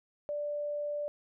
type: tone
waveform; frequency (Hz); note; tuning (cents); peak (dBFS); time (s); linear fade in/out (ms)
sine; 587.3; D5; 0; -32; 0.29-1.08; 0
effects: none